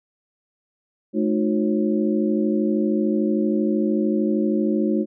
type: tone cluster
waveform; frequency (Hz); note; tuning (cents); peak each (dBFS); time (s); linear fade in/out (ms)
sine; 215.5 / 307.5 / 360.6 / 542; A3 / D#4 / F#4 / C#5; -36 / -20 / -45 / -39; -21 / -23 / -24 / -30; 1.13-5.06; 50
effects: none